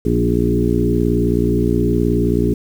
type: harmonic tone with a mistuned harmonic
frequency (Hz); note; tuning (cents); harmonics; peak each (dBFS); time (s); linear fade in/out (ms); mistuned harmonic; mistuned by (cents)
59; A#1; +22; 1 / 2 / 3 / 4 / 5 / 6 / 7; -21 / -21 / -21 / -21 / -21 / -21 / -21; 0.05-2.54; 5; 4; +22
effects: 7-bit